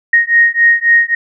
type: beating tone pair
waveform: sine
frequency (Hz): 1864.7 / 1868.4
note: A#6 / A#6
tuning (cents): 0 / +3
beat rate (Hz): 3.7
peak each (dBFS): -10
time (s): 0.13-1.15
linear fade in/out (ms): 5
effects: none